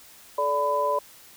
sine tone cluster, 431.8 / 581 / 1002 Hz, A4 / D5 / B5, -33 / -19 / +25 cents, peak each -31 / -25 / -24 dBFS, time 0.38-0.99 s, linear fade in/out 5 ms, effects white hiss -50 dBFS RMS until 1.36 s

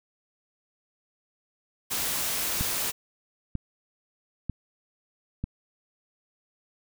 white noise, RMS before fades -29 dBFS, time 1.9-2.92 s, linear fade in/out 20 ms
click train, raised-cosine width 5 ms, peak -17 dBFS, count 4, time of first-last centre 2.61-5.44 s, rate 1.06 Hz
effects none

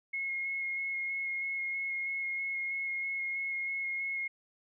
sine tone with vibrato, 2163 Hz, C#7, 43 cents flat, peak -32 dBFS, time 0.13-4.28 s, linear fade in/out 10 ms, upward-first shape square, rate 3.1 Hz, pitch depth 9 cents each way, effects none

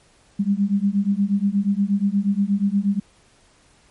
sine beating tone pair, 196 / 204.4 Hz, G3 / G#3, 0 / -27 cents, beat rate 8.4 Hz, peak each -20 dBFS, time 0.39-3 s, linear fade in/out 10 ms, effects pink hiss -56 dBFS RMS until 3.9 s + MP3 48 kbps

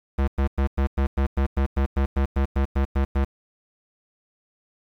square tone bursts, 68.2 Hz, C#2, 28 cents flat, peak -19 dBFS, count 16, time 0.18-3.248 s, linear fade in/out 10 ms, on 98 ms, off 100 ms, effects low-pass 2000 Hz 12 dB/octave + 8-bit

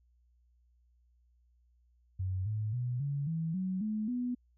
sine tone with pitch steps, 93.4 / 107.29 / 123.24 / 141.57 / 162.62 / 186.8 / 214.6 / 246.5 Hz, F#2 / A2 / B2 / C#3 / E3 / F#3 / A3 / B3, +17 / -43 / -3 / +37 / -23 / +17 / -43 / -3 cents, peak -31 dBFS, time 2.19-4.35 s, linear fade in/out 10 ms, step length 270 ms, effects added 60 Hz sine -65 dBFS peak until 4.57 s

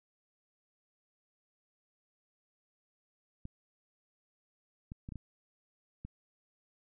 clicks, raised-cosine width 5 ms, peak -30 dBFS, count 6, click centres 3.454 / 4.919 / 5.089 / 5.122 / 5.157 / 6.05 s, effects none

